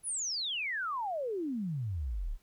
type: exponential sweep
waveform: sine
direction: down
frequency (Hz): 10830 to 30.23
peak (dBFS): -32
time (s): 0.03-2.38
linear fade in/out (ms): 50
effects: pink hiss -69 dBFS RMS until 2.42 s